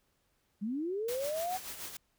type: linear sweep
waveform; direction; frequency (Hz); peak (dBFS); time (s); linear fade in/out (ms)
sine; up; 191.4 to 762; -32; 0.61-1.58; 20
type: noise with tremolo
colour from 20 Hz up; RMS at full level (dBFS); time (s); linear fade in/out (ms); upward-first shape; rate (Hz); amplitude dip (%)
white; -41; 1.08-1.97; 5; sine; 6.9; 55
effects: pink hiss -75 dBFS RMS until 2.18 s